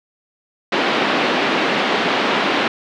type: band-pass noise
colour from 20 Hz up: pink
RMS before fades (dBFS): -18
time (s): 0.72-2.68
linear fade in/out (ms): 5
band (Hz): 230 to 3700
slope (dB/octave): 24
effects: none